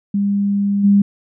sine tone with level steps, 201 Hz, G3, 44 cents sharp, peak -14 / -8 dBFS, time 0.14-1.02 s, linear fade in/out 5 ms, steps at 0.83 s, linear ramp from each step 20 ms, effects none

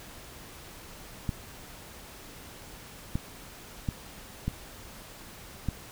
clicks, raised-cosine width 5 ms, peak -16 dBFS, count 5, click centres 1.292 / 3.155 / 3.888 / 4.48 / 5.687 s, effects pink hiss -47 dBFS RMS until 5.91 s

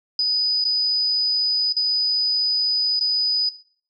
sine tone with dropouts, 4978 Hz, D#8, in tune, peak -17 dBFS, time 0.19-3.49 s, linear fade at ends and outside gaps 2 ms, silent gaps 0.641-0.651 / 1.725-1.766 / 2.994-3.009 s, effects noise-tail reverb RT60 0.5 s tail -18 dB re dry

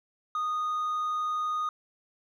sine tone with hard clipping, 1236 Hz, D#6, 12 cents flat, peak -28 dBFS, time 0.35-1.69 s, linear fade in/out 2 ms, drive 2 dB, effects none

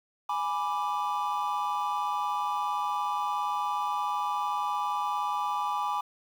triangle chord, G# diminished, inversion none, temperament equal, 830.6 / 987.8 / 1174.7 Hz, G#5 / B5 / D6, 0 / 0 / 0 cents, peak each -30 dBFS, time 0.29-6.01 s, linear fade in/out 5 ms, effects 9-bit

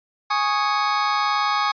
sawtooth chord, Ab suspended fourth, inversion none, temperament just, 830.6 / 1107.5 / 1245.9 Hz, Ab5 / Db6 / Eb6, 0 / -2 / +2 cents, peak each -19 dBFS, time 0.3-1.72 s, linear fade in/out 10 ms, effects resampled to 11025 Hz

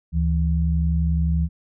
sine tone pair together, 73.41 / 164.81 Hz, D2 / E3, 0 / 0 cents, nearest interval octave + major second, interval 1400 cents, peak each -19 / -22 dBFS, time 0.12-1.49 s, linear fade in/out 50 ms, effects none

